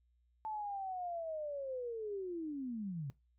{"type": "linear sweep", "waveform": "sine", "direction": "down", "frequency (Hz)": [880, 130.81], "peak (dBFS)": -38, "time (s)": [0.45, 3.1], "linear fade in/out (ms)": 0, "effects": ["noise-tail reverb RT60 0.2 s tail -20 dB re dry", "added 60 Hz sine -70 dBFS peak until 3.38 s"]}